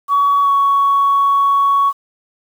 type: tone with pitch glide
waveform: sine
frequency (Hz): 1129 to 1116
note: C#6 to C#6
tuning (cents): +31 to +11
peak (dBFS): -9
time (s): 0.08-1.93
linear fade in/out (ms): 50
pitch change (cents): -20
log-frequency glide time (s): 0.43-0.49
effects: tanh soft clip ceiling -6 dBFS + 7-bit